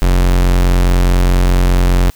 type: tone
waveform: 45% pulse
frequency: 44.83 Hz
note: F1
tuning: 46 cents sharp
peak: -8 dBFS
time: 0.02-2.1 s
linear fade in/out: 0 ms
effects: white hiss -46 dBFS RMS until 2.15 s